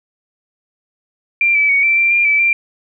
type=tone with pitch steps; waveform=sine; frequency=2373 / 2304 / 2237 / 2339 / 2359 / 2395 / 2309 / 2368 Hz; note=D7 / D7 / C#7 / D7 / D7 / D7 / D7 / D7; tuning=+17 / -34 / +15 / -8 / +7 / +33 / -30 / +14 cents; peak=-10 dBFS; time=1.41-2.53 s; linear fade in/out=2 ms; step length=140 ms; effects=none